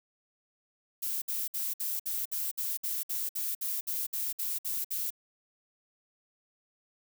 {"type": "noise bursts", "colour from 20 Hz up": "violet", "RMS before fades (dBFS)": -33, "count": 16, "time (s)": [1.02, 5.105], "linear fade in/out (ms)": 10, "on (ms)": 200, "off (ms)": 59, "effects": []}